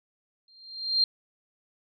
sine tone with exponential growth, 4186 Hz, C8, in tune, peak -17 dBFS, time 0.48-1.04 s, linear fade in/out 2 ms, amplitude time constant 120 ms, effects none

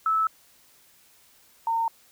sine tone pair in turn, 1307 / 913 Hz, E6 / A#5, -15 / -36 cents, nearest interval tritone, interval 621 cents, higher first, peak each -20 / -22 dBFS, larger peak first, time 0.06-0.27 / 1.67-1.88 s, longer neither, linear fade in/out 2 ms, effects white hiss -58 dBFS RMS until 2.11 s

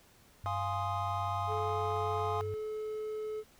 sine tone with pitch glide, 98 to 97.1 Hz, G2 to G2, 0 to -16 cents, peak -37 dBFS, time 0.44-2.54 s, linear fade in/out 0 ms, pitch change -16 cents, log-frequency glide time 1.35-1.74 s
triangle chord, F minor seventh, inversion none, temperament equal, 698.5 / 830.6 / 1046.5 / 1244.5 Hz, F5 / Ab5 / C6 / Eb6, 0 / 0 / 0 / 0 cents, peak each -36 dBFS, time 0.46-2.41 s, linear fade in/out 0 ms
triangle tone, 430.6 Hz, A4, 37 cents flat, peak -33 dBFS, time 1.47-3.44 s, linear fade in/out 50 ms
effects tanh soft clip ceiling -20 dBFS + pink hiss -62 dBFS RMS until 3.59 s

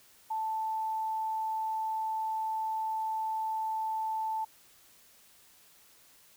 sine tone, 880 Hz, A5, in tune, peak -30 dBFS, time 0.3-4.45 s, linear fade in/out 10 ms, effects white hiss -60 dBFS RMS until 6.36 s

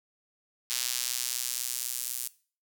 square tone with high-pass filter sweep, 62 Hz, B1, 7 cents sharp, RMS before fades -33 dBFS, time 0.7-2.28 s, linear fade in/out 0 ms, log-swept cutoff 4500 to 9200 Hz, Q 0.83, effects noise-tail reverb RT60 0.4 s tail -19 dB re dry

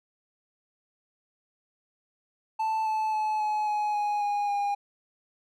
triangle tone with pitch steps, 880 / 869.9 / 859.9 / 850 / 840.3 / 830.6 / 821.1 / 811.6 Hz, A5 / A5 / A5 / G#5 / G#5 / G#5 / G#5 / G#5, 0 / -20 / -40 / +40 / +20 / 0 / -20 / -40 cents, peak -23 dBFS, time 2.59-4.75 s, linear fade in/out 10 ms, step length 270 ms, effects none

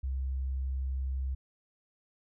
sine tone, 66 Hz, C2, 16 cents sharp, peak -30 dBFS, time 0.03-1.35 s, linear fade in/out 10 ms, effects none

